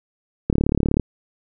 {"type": "click train", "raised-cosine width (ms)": 3, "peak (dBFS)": -5, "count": 19, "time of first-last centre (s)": [0.5, 0.997], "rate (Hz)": 36.2, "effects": []}